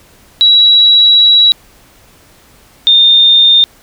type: tone pair in turn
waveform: sine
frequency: 3895 / 3632 Hz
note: B7 / A#7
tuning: -25 / -46 cents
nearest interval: minor second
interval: 121 cents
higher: first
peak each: -3 dBFS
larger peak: neither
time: 0.41-1.52 / 2.87-3.64 s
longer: first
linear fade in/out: 0 ms
effects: pink hiss -44 dBFS RMS until 3.82 s